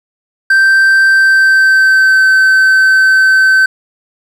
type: tone with pitch glide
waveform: triangle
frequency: 1564 to 1538 Hz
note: G6 to G6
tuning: -4 to -33 cents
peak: -3 dBFS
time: 0.5-3.66 s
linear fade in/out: 5 ms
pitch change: -29 cents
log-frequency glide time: 1.09-2.26 s
effects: none